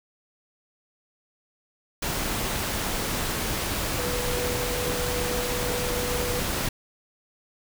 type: tone in noise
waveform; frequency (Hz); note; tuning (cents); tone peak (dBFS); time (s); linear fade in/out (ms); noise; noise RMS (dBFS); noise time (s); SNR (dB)
sine; 491.1; B4; -10; -30; 3.98-6.4; 5; pink; -28; 2.02-6.69; -5
effects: none